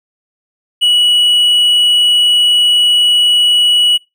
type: tone with hard clipping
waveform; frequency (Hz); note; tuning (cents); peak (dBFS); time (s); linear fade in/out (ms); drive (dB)
sine; 2932; F#7; -16; -8; 0.81-3.98; 20; 3
effects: noise-tail reverb RT60 0.2 s tail -22 dB re dry